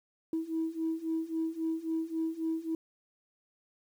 sine beating tone pair, 321.7 / 325.4 Hz, E4 / E4, -42 / -22 cents, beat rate 3.7 Hz, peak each -34 / -32 dBFS, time 0.33-2.75 s, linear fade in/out 2 ms, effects tanh soft clip ceiling -24 dBFS + 10-bit

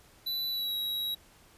square tone with pitch glide, 3975 to 3860 Hz, B7 to B7, +10 to -40 cents, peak -31 dBFS, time 0.26-1.15 s, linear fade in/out 10 ms, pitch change -50 cents, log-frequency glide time 0.49-0.75 s, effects pink hiss -59 dBFS RMS until 1.57 s + resampled to 32000 Hz

